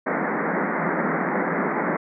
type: band-pass noise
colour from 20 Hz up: pink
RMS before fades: -24 dBFS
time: 0.06-1.97 s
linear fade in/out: 10 ms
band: 160 to 2100 Hz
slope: 96 dB/octave
effects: none